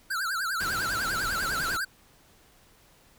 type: tone with vibrato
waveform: square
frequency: 1457 Hz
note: F#6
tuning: 27 cents flat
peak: -28 dBFS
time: 0.1-1.85 s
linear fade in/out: 10 ms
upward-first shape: triangle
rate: 10 Hz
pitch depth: 220 cents each way
type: noise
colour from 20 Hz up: pink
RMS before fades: -37 dBFS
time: 0.6-1.77 s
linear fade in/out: 5 ms
effects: pink hiss -59 dBFS RMS until 3.18 s